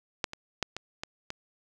clicks, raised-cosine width 0.2 ms, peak -10 / -21 / -10 / -18 / -17 / -18 dBFS, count 6, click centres 0.242 / 0.334 / 0.627 / 0.766 / 1.035 / 1.304 s, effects none

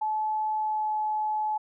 sine tone with pitch glide, 862 to 856.5 Hz, A5 to A5, -36 to -47 cents, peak -25 dBFS, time 0.01-1.58 s, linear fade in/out 10 ms, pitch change -11 cents, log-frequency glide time 0.57-0.94 s, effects none

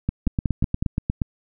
two click trains, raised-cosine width 5 ms, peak -9 / -9 dBFS, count 9 / 5, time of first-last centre 0.27-1.218 / 0.09-0.825 s, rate 8.44 / 5.44 Hz, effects none

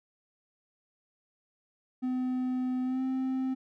triangle tone with pitch glide, 254.3 to 261.3 Hz, C4 to C4, -49 to -2 cents, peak -26 dBFS, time 2.02-3.55 s, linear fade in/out 20 ms, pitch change +47 cents, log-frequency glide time 2.83-3.02 s, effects none

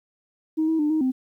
sine tone with pitch steps, 315.1 / 321.6 / 299.1 / 313.6 / 259 Hz, D#4 / E4 / D4 / D#4 / C4, +22 / -43 / +32 / +14 / -17 cents, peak -18 dBFS, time 0.57-1.12 s, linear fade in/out 20 ms, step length 110 ms, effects tanh soft clip ceiling -15 dBFS + 10-bit

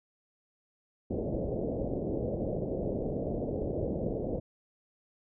white low-pass noise, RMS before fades -33 dBFS, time 1.1-4.4 s, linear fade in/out 10 ms, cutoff 600 Hz, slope 48 dB/octave, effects none

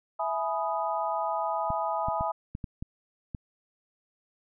sine chord, E major seventh, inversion none, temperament equal with one note detuned, 659.3 / 840.7 / 987.8 / 1244.5 Hz, E5 / G#5 / B5 / D#6, 0 / +21 / 0 / 0 cents, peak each -32 / -31 / -33 / -34 dBFS, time 0.19-2.32 s, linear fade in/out 10 ms
clicks, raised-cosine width 5 ms, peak -22 dBFS, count 7, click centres 1.704 / 2.085 / 2.209 / 2.551 / 2.642 / 2.825 / 3.348 s
effects none

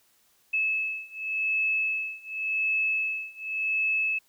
sine beating tone pair, 2600 / 2600.89 Hz, E7 / E7, -24 / -24 cents, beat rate 0.89 Hz, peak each -29 / -28 dBFS, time 0.53-4.19 s, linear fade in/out 10 ms, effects white hiss -65 dBFS RMS until 4.28 s

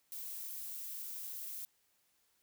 violet noise, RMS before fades -44 dBFS, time 0.12-1.65 s, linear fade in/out 0 ms, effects white hiss -75 dBFS RMS until 2.42 s

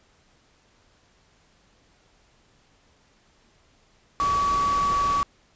sine tone in noise, 1136 Hz, C#6, 42 cents sharp, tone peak -20 dBFS, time 4.2-5.23 s, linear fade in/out 0 ms, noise pink, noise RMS -33 dBFS, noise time 4.2-5.23 s, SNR +10 dB, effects pink hiss -61 dBFS RMS until 5.55 s + resampled to 16000 Hz

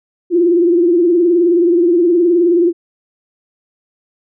sine tone with vibrato, 345.8 Hz, F4, 17 cents flat, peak -8 dBFS, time 0.3-2.73 s, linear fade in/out 50 ms, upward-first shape triangle, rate 19 Hz, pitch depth 98 cents each way, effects none

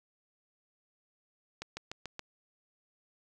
accelerating click train, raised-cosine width 0.2 ms, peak -22 dBFS, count 5, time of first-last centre 1.62-2.194 s, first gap 150 ms, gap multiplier 0.97, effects none

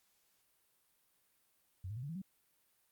sine tone with pitch steps, 92.5 / 106.87 / 123.47 / 142.65 / 164.82 / 190.42 Hz, F#2 / A2 / B2 / C#3 / E3 / G3, 0 / -50 / 0 / +50 / 0 / -50 cents, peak -40 dBFS, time 1.84-2.218 s, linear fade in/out 5 ms, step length 63 ms, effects white hiss -75 dBFS RMS until 2.91 s + Opus 48 kbps

